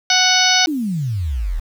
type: harmonic tone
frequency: 740 Hz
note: F#5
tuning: in tune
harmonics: 1 / 2 / 3 / 4 / 5 / 6 / 7 / 8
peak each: -20 / -20 / -20 / -20 / -20 / -20 / -20 / -20 dBFS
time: 0.1-0.66 s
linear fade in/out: 2 ms
type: exponential sweep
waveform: sine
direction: down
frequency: 329.6 to 35.78 Hz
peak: -18 dBFS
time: 0.67-1.6 s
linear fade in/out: 10 ms
effects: 7-bit